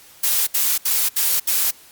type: noise bursts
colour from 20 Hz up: blue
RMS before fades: -18 dBFS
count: 5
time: 0.23-1.71 s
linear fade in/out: 10 ms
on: 240 ms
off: 70 ms
effects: white hiss -47 dBFS RMS until 1.91 s + Opus 48 kbps